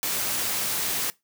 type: noise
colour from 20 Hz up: white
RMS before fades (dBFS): -27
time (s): 0.03-1.1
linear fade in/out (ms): 0
effects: noise-tail reverb RT60 0.2 s tail -21 dB re dry + high-pass 80 Hz 12 dB/octave